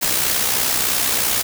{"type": "noise with amplitude modulation", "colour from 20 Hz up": "white", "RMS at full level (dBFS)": -17, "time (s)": [0.01, 1.43], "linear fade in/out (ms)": 20, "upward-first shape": "sine", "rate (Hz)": 63, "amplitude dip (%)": 45, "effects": []}